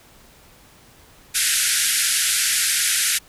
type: band-pass noise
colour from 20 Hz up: white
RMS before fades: -20 dBFS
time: 1.34-3.19 s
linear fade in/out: 20 ms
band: 1400 to 12000 Hz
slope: 96 dB/octave
effects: pink hiss -50 dBFS RMS until 3.28 s